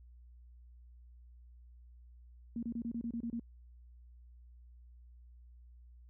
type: tone bursts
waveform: sine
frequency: 233.1 Hz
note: A#3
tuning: in tune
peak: -35 dBFS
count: 9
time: 2.56-3.396 s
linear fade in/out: 2 ms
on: 68 ms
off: 28 ms
effects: added 60 Hz sine -54 dBFS peak until 6.09 s